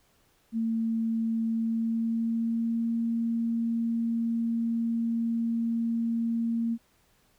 sine tone with pitch glide, 226.1 to 230.5 Hz, A3 to A#3, +47 to -19 cents, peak -25 dBFS, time 0.52-6.78 s, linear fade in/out 50 ms, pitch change +34 cents, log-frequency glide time 1.49-2.92 s, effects pink hiss -66 dBFS RMS until 7.38 s

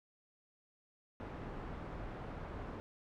pink low-pass noise, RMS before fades -45 dBFS, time 1.2-2.8 s, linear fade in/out 0 ms, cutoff 1300 Hz, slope 12 dB/octave, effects none

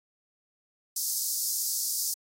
pink high-pass noise, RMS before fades -30 dBFS, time 0.96-2.14 s, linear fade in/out 5 ms, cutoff 4900 Hz, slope 48 dB/octave, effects AAC 48 kbps

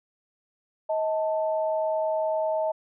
sine tone pair together, 632.8 / 883 Hz, D#5 / A5, +29 / +6 cents, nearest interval tritone, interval 577 cents, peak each -24 / -30 dBFS, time 0.89-2.72 s, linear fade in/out 10 ms, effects none

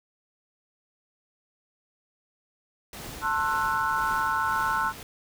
pink noise with tremolo, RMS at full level -39 dBFS, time 2.93-5.03 s, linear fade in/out 2 ms, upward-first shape sine, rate 1.9 Hz, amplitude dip 35%
sine chord, F# half-diminished seventh, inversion first, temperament just, 888 / 1065.6 / 1332 / 1480 Hz, A5 / C6 / E6 / F#6, +16 / +31 / +18 / 0 cents, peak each -29 dBFS, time 3.21-4.93 s, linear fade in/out 50 ms
effects none

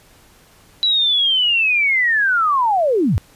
sine linear sweep, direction down, 3950 to 65.1 Hz, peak -13 dBFS, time 0.83-3.18 s, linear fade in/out 0 ms, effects pink hiss -50 dBFS RMS until 3.35 s + resampled to 32000 Hz

